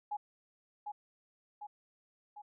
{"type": "tone with echo", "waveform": "sine", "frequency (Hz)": 832, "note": "G#5", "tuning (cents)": 3, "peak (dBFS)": -34, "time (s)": [0.11, 0.17], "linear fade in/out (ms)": 10, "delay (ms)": 750, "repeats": 3, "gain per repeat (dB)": -4, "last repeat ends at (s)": 2.42, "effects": []}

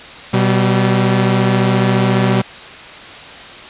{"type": "tone pair together", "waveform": "sawtooth", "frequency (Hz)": [123.67, 192.7], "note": ["B2", "G3"], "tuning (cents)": [3, -29], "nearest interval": "minor sixth", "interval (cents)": 768, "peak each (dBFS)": -10, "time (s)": [0.33, 2.42], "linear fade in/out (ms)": 10, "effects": ["white hiss -33 dBFS RMS until 3.69 s", "resampled to 8000 Hz"]}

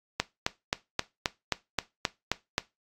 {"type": "click train", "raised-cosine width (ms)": 0.2, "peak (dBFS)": -7, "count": 10, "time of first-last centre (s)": [0.2, 2.581], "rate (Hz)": 3.78, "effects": ["noise-tail reverb RT60 0.2 s tail -17 dB re dry", "AAC 48 kbps"]}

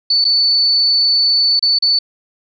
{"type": "tone with dropouts", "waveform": "sine", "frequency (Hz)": 4486, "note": "C#8", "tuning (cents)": 20, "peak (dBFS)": -10, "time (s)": [0.1, 1.99], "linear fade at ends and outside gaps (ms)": 5, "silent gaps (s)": [[0.244, 0.25], [1.595, 1.625], [1.788, 1.823]], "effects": []}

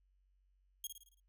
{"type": "tone with echo", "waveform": "10% pulse", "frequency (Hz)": 3258, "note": "G#7", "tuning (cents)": -34, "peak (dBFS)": -31, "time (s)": [0.84, 0.87], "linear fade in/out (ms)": 2, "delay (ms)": 55, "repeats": 6, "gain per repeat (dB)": -6, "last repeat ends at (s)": 1.2, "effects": ["noise-tail reverb RT60 0.1 s tail -24 dB re dry", "added 47 Hz sine -70 dBFS peak until 1.28 s"]}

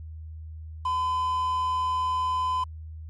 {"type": "tone with quantisation", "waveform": "triangle", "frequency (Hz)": 1015, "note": "B5", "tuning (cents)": 47, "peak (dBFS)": -22, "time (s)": [0.85, 2.64], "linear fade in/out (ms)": 5, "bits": 8, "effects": ["added 79 Hz sine -37 dBFS peak until 3.09 s", "resampled to 22050 Hz"]}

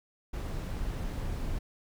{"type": "noise", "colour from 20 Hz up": "brown", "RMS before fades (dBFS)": -34, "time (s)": [0.33, 1.59], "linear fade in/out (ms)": 10, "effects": []}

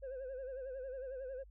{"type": "tone with vibrato", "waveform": "sine", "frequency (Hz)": 523.3, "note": "C5", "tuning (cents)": 0, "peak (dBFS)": -39, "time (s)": [0.02, 1.44], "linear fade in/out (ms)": 20, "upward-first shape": "sine", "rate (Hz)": 11, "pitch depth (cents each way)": 83, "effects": ["tanh soft clip ceiling -40 dBFS", "added 50 Hz sine -55 dBFS peak until 1.5 s"]}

